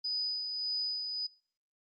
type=tone with tremolo; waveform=sine; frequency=4978 Hz; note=D#8; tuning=in tune; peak=-30 dBFS; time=0.04-1.27 s; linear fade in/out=10 ms; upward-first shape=sine; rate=1.7 Hz; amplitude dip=40%; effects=noise-tail reverb RT60 0.5 s tail -24 dB re dry + Opus 48 kbps